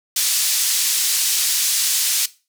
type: band-pass noise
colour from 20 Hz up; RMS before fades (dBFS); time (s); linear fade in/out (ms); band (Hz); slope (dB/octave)
pink; -19; 0.16-2.26; 5; 4700 to 13000; 12
effects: noise-tail reverb RT60 0.3 s tail -18 dB re dry

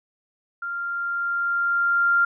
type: tone with level ramp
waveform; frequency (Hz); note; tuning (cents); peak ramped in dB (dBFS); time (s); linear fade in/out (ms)
sine; 1392; F6; -6; -27 to -15; 0.62-2.25; 5
effects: none

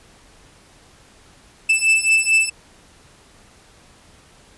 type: beating tone pair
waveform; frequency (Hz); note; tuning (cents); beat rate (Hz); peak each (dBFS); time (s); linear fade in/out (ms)
45% pulse; 2637 / 2641.5; E7 / E7; 0 / +3; 4.5; -17; 1.69-2.5; 10
effects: pink hiss -50 dBFS RMS until 4.57 s + resampled to 24000 Hz

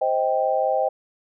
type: chord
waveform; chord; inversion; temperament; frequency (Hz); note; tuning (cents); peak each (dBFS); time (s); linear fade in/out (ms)
sine; C minor; none; just; 523.3 / 627.9 / 784.9; C5 / Eb5 / G5; 0 / +16 / +2; -23; 0.01-0.89; 10
effects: none

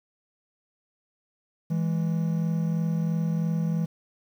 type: tone pair together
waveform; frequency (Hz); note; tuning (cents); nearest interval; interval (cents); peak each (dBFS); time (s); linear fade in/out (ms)
triangle; 164.5 / 207.5; E3 / G#3; -3 / -1; major third; 402; -22 / -29; 1.7-3.86; 10
effects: 9-bit

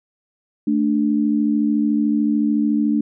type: tone pair together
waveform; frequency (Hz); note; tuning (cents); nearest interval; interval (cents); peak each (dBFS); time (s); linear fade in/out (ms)
sine; 220 / 293.7; A3 / D4; 0 / 0; perfect fourth; 500; -18; 0.67-3.01; 5
effects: none

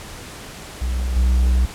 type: tone with level steps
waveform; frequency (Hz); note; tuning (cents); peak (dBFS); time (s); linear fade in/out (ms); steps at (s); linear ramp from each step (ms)
triangle; 62.3; B1; +16; -17 / -11; 0.81-1.66; 10; 1.16; 2
effects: pink hiss -36 dBFS RMS until 1.74 s + low-pass 11000 Hz 12 dB/octave

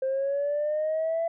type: linear sweep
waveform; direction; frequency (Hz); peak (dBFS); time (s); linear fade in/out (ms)
sine; up; 524 to 671; -23; 0.02-1.28; 5
effects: tanh soft clip ceiling -21 dBFS

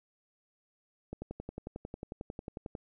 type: click train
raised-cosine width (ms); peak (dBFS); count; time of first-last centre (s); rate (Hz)
2; -26; 19; 1.13-2.752; 11.1
effects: none

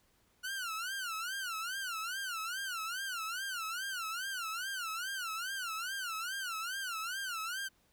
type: tone with vibrato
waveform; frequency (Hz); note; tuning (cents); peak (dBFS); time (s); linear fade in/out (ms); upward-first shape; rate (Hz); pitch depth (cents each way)
sawtooth; 1438; F#6; -50; -33; 0.43-7.69; 20; sine; 2.4; 190
effects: pink hiss -71 dBFS RMS until 7.92 s

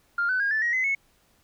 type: tone with pitch steps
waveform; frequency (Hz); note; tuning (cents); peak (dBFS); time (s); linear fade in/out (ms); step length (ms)
sine; 1400 / 1509.2 / 1626.9 / 1753.7 / 1890.5 / 2038 / 2197; F6 / F#6 / G#6 / A6 / A#6 / C7 / C#7; +4 / +34 / -36 / -6 / +24 / -46 / -16; -21; 0.18-0.95; 5; 110
effects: tanh soft clip ceiling -17 dBFS + pink hiss -64 dBFS RMS until 1.43 s

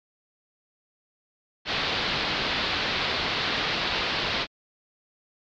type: low-pass noise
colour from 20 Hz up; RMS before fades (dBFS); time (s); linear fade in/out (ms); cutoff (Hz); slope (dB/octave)
white; -27; 1.65-4.47; 50; 4500; 48
effects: MP3 96 kbps

